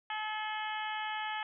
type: harmonic tone with a mistuned harmonic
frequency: 430 Hz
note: A4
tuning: 40 cents flat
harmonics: 2 / 3 / 4 / 5 / 6 / 7 / 8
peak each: -37 / -44 / -41 / -44 / -47 / -45 / -49 dBFS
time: 0.1-1.43 s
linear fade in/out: 2 ms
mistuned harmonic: 8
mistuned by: -73 cents
effects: none